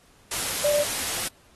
sine tone in noise, 587.3 Hz, D5, in tune, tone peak -20 dBFS, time 0.64-0.84 s, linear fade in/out 5 ms, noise white, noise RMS -28 dBFS, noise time 0.31-1.28 s, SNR +5 dB, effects pink hiss -58 dBFS RMS until 1.55 s + AAC 32 kbps

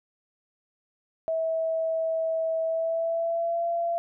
sine tone with pitch glide, 649 to 680.9 Hz, E5 to F5, -27 to -44 cents, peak -24 dBFS, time 1.28-3.98 s, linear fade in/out 0 ms, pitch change +83 cents, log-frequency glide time 2.63-3.66 s, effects none

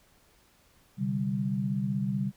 sine chord, C suspended second, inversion none, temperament equal, 130.81 / 146.83 / 196 Hz, C3 / D3 / G3, 0 / 0 / 0 cents, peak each -32 / -34 / -29 dBFS, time 0.97-2.32 s, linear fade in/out 50 ms, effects pink hiss -63 dBFS RMS until 2.36 s

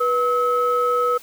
sine tone pair together, 488.5 / 1288.8 Hz, B4 / E6, -19 / -39 cents, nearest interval octave + perfect fourth, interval 1680 cents, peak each -19 / -18 dBFS, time 0-1.18 s, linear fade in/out 10 ms, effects tanh soft clip ceiling -10 dBFS + white hiss -45 dBFS RMS until 1.22 s

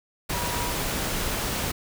sine tone in noise, 964 Hz, B5, 42 cents flat, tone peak -33 dBFS, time 0.33-0.72 s, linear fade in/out 10 ms, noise pink, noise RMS -28 dBFS, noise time 0.29-1.72 s, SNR -8 dB, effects none

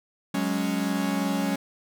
45% pulse chord, F# suspended second, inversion none, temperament equal, 185 / 207.7 / 277.2 Hz, F#3 / G#3 / C#4, 0 / 0 / 0 cents, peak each -29 / -29 / -28 dBFS, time 0.34-1.56 s, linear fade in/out 5 ms, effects none

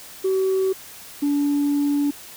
sine tone pair in turn, 380.3 / 287.5 Hz, F#4 / D4, +48 / -37 cents, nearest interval perfect fourth, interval 485 cents, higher first, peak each -16 dBFS, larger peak neither, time 0.24-0.73 / 1.22-2.11 s, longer second, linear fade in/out 10 ms, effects tanh soft clip ceiling -15 dBFS + white hiss -41 dBFS RMS until 2.36 s

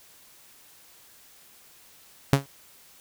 sawtooth tone with exponential decay, 138.3 Hz, C#3, 4 cents flat, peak -9 dBFS, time 2.33-2.46 s, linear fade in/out 0 ms, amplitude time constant 27 ms, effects white hiss -54 dBFS RMS until 3 s

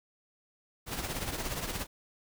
pink noise with tremolo, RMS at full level -33 dBFS, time 0.86-1.87 s, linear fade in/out 50 ms, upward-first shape triangle, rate 17 Hz, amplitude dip 65%, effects none

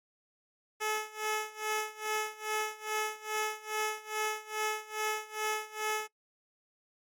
10% pulse tone with tremolo, 430.2 Hz, A4, 39 cents flat, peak -21 dBFS, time 0.8-6.08 s, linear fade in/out 20 ms, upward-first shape sine, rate 2.4 Hz, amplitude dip 90%, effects noise-tail reverb RT60 0.1 s tail -20 dB re dry + MP3 64 kbps

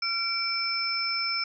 sine tone cluster, 1369 / 2320 / 5280 Hz, F6 / D7 / E8, -35 / -22 / +2 cents, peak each -34 / -31 / -28 dBFS, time 0.02-1.44 s, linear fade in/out 5 ms, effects none

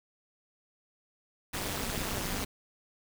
pink noise with amplitude modulation, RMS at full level -30 dBFS, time 1.53-2.45 s, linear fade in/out 10 ms, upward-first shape sine, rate 206 Hz, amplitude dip 100%, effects none

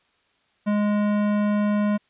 sine tone with tanh clipping, 207.6 Hz, G#3, in tune, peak -21 dBFS, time 0.66-1.98 s, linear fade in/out 20 ms, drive 18 dB, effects white hiss -65 dBFS RMS until 2.09 s + resampled to 8000 Hz

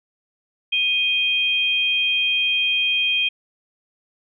sine tone pair together, 2489 / 3200 Hz, D#7 / G7, 0 / +35 cents, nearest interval major third, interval 435 cents, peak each -20 dBFS, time 0.72-3.29 s, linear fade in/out 10 ms, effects none

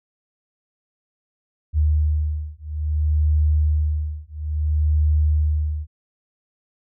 sine beating tone pair, 75.8 / 76.39 Hz, D#2 / D#2, -45 / -31 cents, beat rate 0.59 Hz, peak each -20 dBFS, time 1.73-5.87 s, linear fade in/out 50 ms, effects none

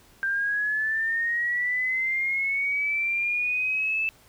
sine linear sweep, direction up, 1573 to 2637 Hz, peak -23 dBFS, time 0.23-4.09 s, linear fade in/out 0 ms, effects pink hiss -56 dBFS RMS until 4.28 s

